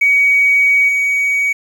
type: tone with level steps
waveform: triangle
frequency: 2257 Hz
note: C#7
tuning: 31 cents sharp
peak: -5 / -10 dBFS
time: 0.01-1.53 s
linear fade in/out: 10 ms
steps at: 0.88 s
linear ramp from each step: 10 ms
effects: tanh soft clip ceiling -6 dBFS + 7-bit